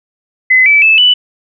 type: tone with pitch steps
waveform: sine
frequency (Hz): 2032 / 2307 / 2620 / 2975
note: B6 / D7 / E7 / F#7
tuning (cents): +49 / -31 / -11 / +9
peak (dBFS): -4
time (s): 0.5-1.14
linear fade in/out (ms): 10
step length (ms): 160
effects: none